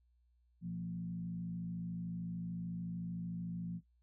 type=tone with frequency modulation; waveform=sine; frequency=174.3 Hz; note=F3; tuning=3 cents flat; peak=-38 dBFS; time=0.61-3.81 s; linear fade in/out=50 ms; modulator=53.5 Hz; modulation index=0.64; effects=noise-tail reverb RT60 0.1 s tail -17 dB re dry + added 60 Hz sine -69 dBFS peak until 4.02 s